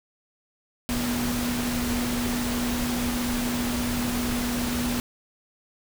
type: tone in noise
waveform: sine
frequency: 242.6 Hz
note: B3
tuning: 31 cents flat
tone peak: -26 dBFS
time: 0.89-5 s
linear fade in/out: 0 ms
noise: pink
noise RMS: -30 dBFS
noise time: 0.89-5 s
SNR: +1 dB
effects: none